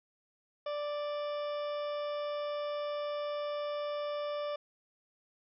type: harmonic tone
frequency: 587.3 Hz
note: D5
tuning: in tune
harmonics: 1 / 2 / 3 / 4 / 5 / 6 / 8 / 9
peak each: -34 / -42 / -54 / -53 / -53 / -51 / -61 / -57 dBFS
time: 0.66-4.56 s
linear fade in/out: 5 ms
effects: none